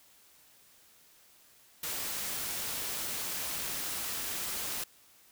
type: noise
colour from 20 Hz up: white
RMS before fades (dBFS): -36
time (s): 1.83-4.84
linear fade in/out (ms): 5
effects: white hiss -61 dBFS RMS until 5.31 s